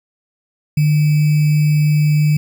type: tone with sample-and-hold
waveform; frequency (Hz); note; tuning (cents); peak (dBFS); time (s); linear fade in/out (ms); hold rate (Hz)
sine; 150.5; D3; +43; -10; 0.77-2.37; 5; 2450
effects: none